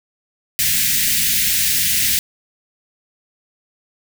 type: band-stop noise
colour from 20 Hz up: white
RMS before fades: -17 dBFS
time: 0.59-2.19 s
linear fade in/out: 0 ms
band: 240 to 1700 Hz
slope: 48 dB/octave
effects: none